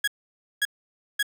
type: tone bursts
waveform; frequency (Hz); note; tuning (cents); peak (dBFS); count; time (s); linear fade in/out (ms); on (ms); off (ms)
30% pulse; 1661.2; G#6; 0; -18; 3; 0.04-1.228; 5; 36; 540
effects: none